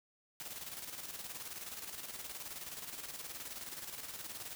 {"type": "noise with tremolo", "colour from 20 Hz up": "white", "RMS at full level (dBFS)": -44, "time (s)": [0.4, 4.55], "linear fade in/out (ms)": 0, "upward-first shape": "square", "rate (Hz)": 19, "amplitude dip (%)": 50, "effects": []}